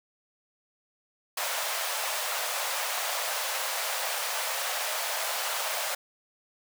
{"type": "high-pass noise", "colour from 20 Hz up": "pink", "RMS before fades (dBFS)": -31, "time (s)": [1.37, 5.95], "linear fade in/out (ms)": 5, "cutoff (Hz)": 550, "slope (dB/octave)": 48, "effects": []}